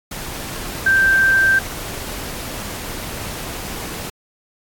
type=tone in noise; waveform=sine; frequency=1568 Hz; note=G6; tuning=in tune; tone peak=-11 dBFS; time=0.86-1.59 s; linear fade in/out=5 ms; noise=pink; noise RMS=-29 dBFS; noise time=0.11-4.1 s; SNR=+15 dB; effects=AAC 64 kbps